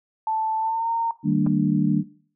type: tone with pitch glide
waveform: sine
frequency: 880 to 919 Hz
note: A5 to A#5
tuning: 0 to -25 cents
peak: -21 dBFS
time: 0.27-1.11 s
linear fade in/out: 2 ms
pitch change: +75 cents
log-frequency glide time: 0.58-0.88 s
type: chord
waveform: sine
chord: Eb major seventh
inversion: none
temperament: equal with one note detuned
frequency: 155.56 / 196 / 228.3 / 293.7 Hz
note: Eb3 / G3 / Bb3 / D4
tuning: 0 / 0 / -36 / 0 cents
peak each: -23 dBFS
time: 1.23-2.04 s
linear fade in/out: 50 ms
type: clicks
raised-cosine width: 1 ms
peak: -23 dBFS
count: 2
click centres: 1.464 / 1.469 s
effects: noise-tail reverb RT60 0.5 s tail -19 dB re dry